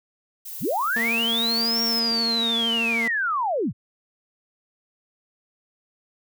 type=noise with tremolo; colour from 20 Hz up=violet; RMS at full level=-35 dBFS; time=0.45-2 s; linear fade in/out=10 ms; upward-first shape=triangle; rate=2.2 Hz; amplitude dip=25%
type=linear two-way sweep; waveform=sine; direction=up then down; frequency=73.6 to 5588 to 73.6 Hz; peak=-21 dBFS; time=0.6-3.73 s; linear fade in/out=50 ms; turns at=1.82 s
type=tone with vibrato; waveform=sawtooth; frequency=230 Hz; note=A#3; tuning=23 cents flat; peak=-23 dBFS; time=0.96-3.08 s; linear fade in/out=5 ms; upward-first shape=sine; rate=13 Hz; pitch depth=13 cents each way
effects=none